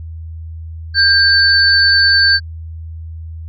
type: tone pair together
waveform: sine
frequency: 1594 / 4505 Hz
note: G6 / C#8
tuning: +28 / +27 cents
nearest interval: octave + tritone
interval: 1799 cents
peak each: -10 dBFS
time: 0.94-2.4 s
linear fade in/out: 50 ms
effects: added 81 Hz sine -25 dBFS peak until 3.48 s + MP3 32 kbps